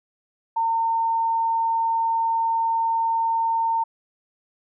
sine tone, 910 Hz, A#5, 42 cents flat, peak -19 dBFS, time 0.56-3.84 s, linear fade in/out 10 ms, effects none

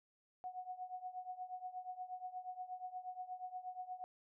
sine tone with tremolo, 735 Hz, F#5, 12 cents flat, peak -40 dBFS, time 0.44-4.04 s, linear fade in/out 0 ms, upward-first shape triangle, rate 8.4 Hz, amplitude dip 90%, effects none

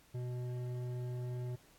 sine tone with hard clipping, 123.8 Hz, B2, 5 cents sharp, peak -39 dBFS, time 0.14-1.56 s, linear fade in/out 10 ms, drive 10 dB, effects pink hiss -65 dBFS RMS until 1.78 s + AAC 64 kbps

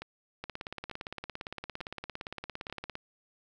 two click trains, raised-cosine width 0.3 ms, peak -22 / -24 dBFS, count 45 / 4, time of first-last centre 0.44-2.954 / 0.02-2.699 s, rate 17.5 / 1.12 Hz, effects none

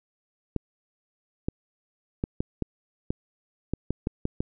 clicks, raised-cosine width 3 ms, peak -13 dBFS, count 11, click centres 0.563 / 1.485 / 2.239 / 2.405 / 2.623 / 3.105 / 3.736 / 3.906 / 4.071 / 4.254 / 4.405 s, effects none

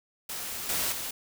white noise with level steps, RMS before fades -36 / -29 / -35 dBFS, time 0.29-1.11 s, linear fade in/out 5 ms, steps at 0.69 / 0.92 s, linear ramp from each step 2 ms, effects none

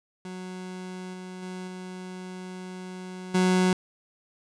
30% pulse tone with level steps, 184.1 Hz, F#3, 8 cents flat, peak -33 / -35 / -32 / -34 / -17 dBFS, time 0.25-3.73 s, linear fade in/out 2 ms, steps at 1.13 / 1.42 / 1.67 / 3.34 s, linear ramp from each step 10 ms, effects resampled to 22050 Hz

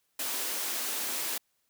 white high-pass noise, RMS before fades -33 dBFS, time 0.19-1.38 s, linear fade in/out 5 ms, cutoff 220 Hz, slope 48 dB/octave, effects white hiss -75 dBFS RMS until 1.69 s

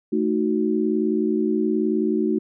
sine chord, D# diminished, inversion second, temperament equal, 220 / 311.1 / 370 Hz, A3 / D#4 / F#4, 0 / 0 / 0 cents, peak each -23 dBFS, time 0.12-2.39 s, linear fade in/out 10 ms, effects none

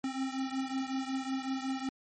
square beating tone pair, 263.4 / 268.8 Hz, C4 / C4, +12 / +47 cents, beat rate 5.4 Hz, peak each -35 / -38 dBFS, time 0.04-1.89 s, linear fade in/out 2 ms, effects MP3 32 kbps

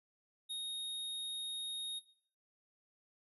square tone, 3729 Hz, A#7, in tune, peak -39 dBFS, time 0.49-2 s, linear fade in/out 20 ms, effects noise-tail reverb RT60 0.6 s tail -18 dB re dry + resampled to 32000 Hz

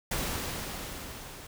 pink noise with level ramp, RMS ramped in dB -31 to -46 dBFS, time 0.11-1.47 s, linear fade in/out 5 ms, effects none

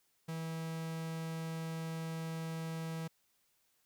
45% pulse tone, 162.5 Hz, E3, 24 cents flat, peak -38 dBFS, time 0.28-3.08 s, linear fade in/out 10 ms, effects white hiss -75 dBFS RMS until 3.85 s

